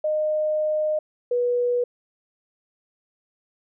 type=tone pair in turn; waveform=sine; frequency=614 / 487.3 Hz; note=D#5 / B4; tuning=-23 / -23 cents; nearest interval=major third; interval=400 cents; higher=first; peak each=-20 / -19 dBFS; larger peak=second; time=0.04-0.99 / 1.31-1.84 s; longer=first; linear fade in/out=5 ms; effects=none